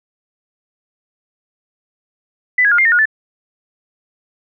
sine tone with pitch steps, 1995 / 1658 / 1419 / 2111 / 1829 / 1442 / 1752 Hz, B6 / G#6 / F6 / C7 / A#6 / F#6 / A6, +17 / -3 / +27 / +15 / -33 / -45 / -8 cents, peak -9 dBFS, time 2.58-3.056 s, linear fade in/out 5 ms, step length 68 ms, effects none

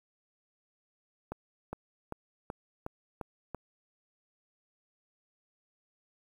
accelerating click train, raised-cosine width 1 ms, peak -23 dBFS, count 7, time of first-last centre 1.32-3.547 s, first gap 410 ms, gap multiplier 0.96, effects 9-bit

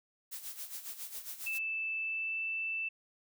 blue noise with tremolo, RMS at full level -41 dBFS, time 0.31-1.59 s, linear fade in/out 20 ms, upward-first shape sine, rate 7.3 Hz, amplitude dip 70%
sine tone with pitch glide, 2637 to 2652 Hz, E7 to E7, 0 to +10 cents, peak -33 dBFS, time 1.46-2.89 s, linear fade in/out 10 ms, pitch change +10 cents, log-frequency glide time 2-2.44 s
effects none

